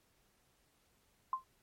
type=tone with exponential decay; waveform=sine; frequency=1046.5 Hz; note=C6; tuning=in tune; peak=-28 dBFS; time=1.33-1.44 s; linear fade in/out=2 ms; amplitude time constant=23 ms; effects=pink hiss -73 dBFS RMS until 1.62 s + MP3 64 kbps